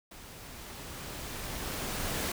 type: noise with level ramp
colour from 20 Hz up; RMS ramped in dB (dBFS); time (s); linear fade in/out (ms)
pink; -49 to -32; 0.11-2.32; 5
effects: none